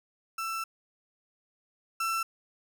35% pulse tone pair in turn, 1333 / 1338.2 Hz, E6 / E6, +19 / +26 cents, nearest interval unison, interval 7 cents, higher second, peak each -30 / -26 dBFS, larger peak second, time 0.38-0.64 / 2-2.23 s, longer first, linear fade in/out 5 ms, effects none

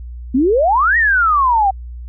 sine exponential two-way sweep, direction up then down, 240.8 to 1911 to 756 Hz, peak -10 dBFS, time 0.34-1.71 s, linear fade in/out 10 ms, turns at 0.97 s, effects added 60 Hz sine -27 dBFS peak until 2.08 s

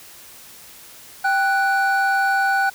triangle tone pair together, 784 / 1481.1 Hz, G5 / F#6, 0 / +1 cents, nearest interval major seventh, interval 1101 cents, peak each -17 dBFS, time 1.24-2.7 s, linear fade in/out 10 ms, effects white hiss -43 dBFS RMS until 2.74 s

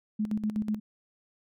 sine tone with tremolo, 213 Hz, G#3, 44 cents sharp, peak -25 dBFS, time 0.19-0.8 s, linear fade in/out 10 ms, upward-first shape square, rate 8.1 Hz, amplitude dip 70%, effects none

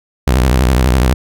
sawtooth tone with vibrato, 63.4 Hz, B1, 46 cents sharp, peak -5 dBFS, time 0.27-1.14 s, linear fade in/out 5 ms, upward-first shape sine, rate 12 Hz, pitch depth 170 cents each way, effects none

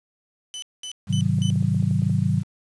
sawtooth tone bursts, 3013 Hz, F#7, 31 cents sharp, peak -28 dBFS, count 4, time 0.54-1.502 s, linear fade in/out 0 ms, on 83 ms, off 210 ms
sine chord, Ab dominant seventh, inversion none, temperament just, 103.83 / 129.78 / 155.74 / 186.89 Hz, Ab2 / C3 / Eb3 / Gb3, 0 / -14 / +2 / +18 cents, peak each -24 dBFS, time 1.07-2.44 s, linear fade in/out 50 ms
clicks, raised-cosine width 2 ms, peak -29 dBFS, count 9, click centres 1.386 / 1.504 / 1.558 / 1.626 / 1.746 / 1.826 / 1.911 / 2.02 / 2.097 s
effects resampled to 22050 Hz + 8-bit

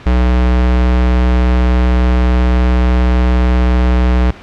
square tone, 61.74 Hz, B1, in tune, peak -9 dBFS, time 0.06-4.31 s, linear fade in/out 5 ms, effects pink hiss -35 dBFS RMS until 4.42 s + low-pass 3000 Hz 12 dB/octave

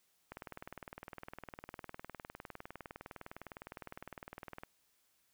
click train, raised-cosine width 0.5 ms, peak -30 dBFS, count 86, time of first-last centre 0.32-4.635 s, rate 19.7 Hz, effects white hiss -75 dBFS RMS until 5.33 s

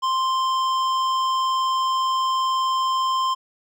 sine tone with hard clipping, 1046.5 Hz, C6, in tune, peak -21 dBFS, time 0.02-3.35 s, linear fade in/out 20 ms, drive 11 dB, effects none

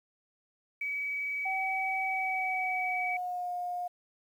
sine tone with vibrato, 2276 Hz, C#7, 45 cents sharp, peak -31 dBFS, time 0.81-3.17 s, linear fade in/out 5 ms, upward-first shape triangle, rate 20 Hz, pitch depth 17 cents each way
sine tone with pitch glide, 764 to 712.8 Hz, G5 to F5, -45 to +35 cents, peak -32 dBFS, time 1.45-3.88 s, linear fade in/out 10 ms, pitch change -120 cents, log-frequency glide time 2.05-3.52 s
effects 10-bit

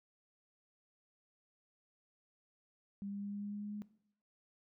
sine tone with pitch steps, 200 / 201.2 / 202.3 / 203.5 / 204.7 / 205.9 / 207.1 / 208.3 Hz, G3 / G3 / G#3 / G#3 / G#3 / G#3 / G#3 / G#3, +35 / +45 / -45 / -35 / -25 / -15 / -5 / +5 cents, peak -40 dBFS, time 3.02-3.82 s, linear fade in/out 0 ms, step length 100 ms, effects noise-tail reverb RT60 0.7 s tail -18 dB re dry

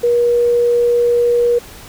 sine tone, 478.4 Hz, A#4, 45 cents sharp, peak -10 dBFS, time 0.03-1.59 s, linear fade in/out 10 ms, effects pink hiss -37 dBFS RMS until 1.88 s

